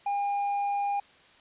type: tone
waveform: triangle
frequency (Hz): 808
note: G#5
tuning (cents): -48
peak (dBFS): -24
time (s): 0.06-1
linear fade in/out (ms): 5
effects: white hiss -57 dBFS RMS until 1.4 s + resampled to 8000 Hz